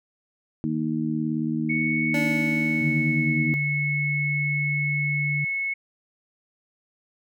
harmonic tone, 78.2 Hz, D#2, 9 cents sharp, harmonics 2 / 3 / 4, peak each -29 / -26 / -28 dBFS, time 0.64-3.54 s, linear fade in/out 0 ms
sine tone with pitch glide, 2217 to 2195 Hz, C#7 to C#7, 0 to -18 cents, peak -24 dBFS, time 1.69-5.74 s, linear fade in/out 10 ms, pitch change -18 cents, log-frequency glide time 2.48-3.44 s
25% pulse tone with exponential decay, 290 Hz, D4, 22 cents flat, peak -21 dBFS, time 2.14-3.94 s, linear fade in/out 2 ms, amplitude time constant 390 ms
sine tone, 146.83 Hz, D3, in tune, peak -25 dBFS, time 2.81-5.45 s, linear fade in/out 10 ms
effects none

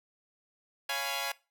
10% pulse chord, C# dominant seventh, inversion none, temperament equal with one note detuned, 554.4 / 694 / 830.6 / 987.8 Hz, C#5 / E#5 / G#5 / B5, 0 / -11 / 0 / 0 cents, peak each -30 / -29 / -27 / -31 dBFS, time 0.89-1.32 s, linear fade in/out 5 ms, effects noise-tail reverb RT60 0.3 s tail -21 dB re dry

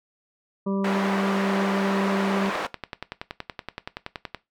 harmonic tone, 196 Hz, G3, in tune, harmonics 1 / 2 / 3 / 5 / 6, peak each -24 / -30 / -34 / -38 / -40 dBFS, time 0.66-2.5 s, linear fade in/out 10 ms
white band-pass noise, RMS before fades -29 dBFS, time 0.84-2.67 s, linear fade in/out 5 ms, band 340 to 1400 Hz, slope 12 dB/octave
click train, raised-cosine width 0.3 ms, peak -15 dBFS, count 21, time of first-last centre 2.46-4.347 s, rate 10.6 Hz
effects noise-tail reverb RT60 0.2 s tail -18 dB re dry

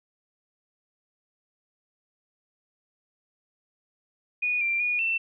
sine tone with pitch steps, 2462 / 2367 / 2448 / 2683 Hz, D#7 / D7 / D#7 / E7, -19 / +13 / -29 / +30 cents, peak -23 dBFS, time 4.42-5.18 s, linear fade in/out 10 ms, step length 190 ms, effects none

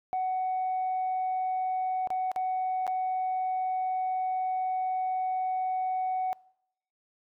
sine tone with dropouts, 746 Hz, F#5, 14 cents sharp, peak -25 dBFS, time 0.13-6.33 s, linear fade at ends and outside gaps 0 ms, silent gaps 2.073-2.104 / 2.316-2.361 / 2.867-2.877 s, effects noise-tail reverb RT60 0.7 s tail -25 dB re dry + tanh soft clip ceiling -24 dBFS

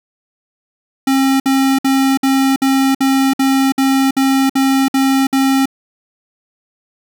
square tone bursts, 268.8 Hz, C4, 47 cents sharp, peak -11 dBFS, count 12, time 1.07-5.657 s, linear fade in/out 5 ms, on 330 ms, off 57 ms, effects none

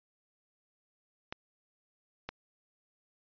clicks, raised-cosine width 0.3 ms, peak -21 dBFS, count 2, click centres 1.325 / 2.29 s, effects resampled to 11025 Hz

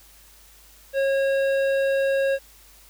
sine tone with hard clipping, 545 Hz, C#5, 29 cents flat, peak -21 dBFS, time 0.93-2.39 s, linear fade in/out 50 ms, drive 11 dB, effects added 50 Hz sine -54 dBFS peak until 2.89 s + white hiss -52 dBFS RMS until 2.89 s

